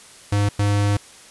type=tone bursts at uneven times; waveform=square; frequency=102.1 Hz; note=G#2; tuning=29 cents flat; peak=-17 dBFS; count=2; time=0.32-0.49 / 0.59-0.97 s; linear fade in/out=5 ms; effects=white hiss -45 dBFS RMS until 1.3 s + resampled to 24000 Hz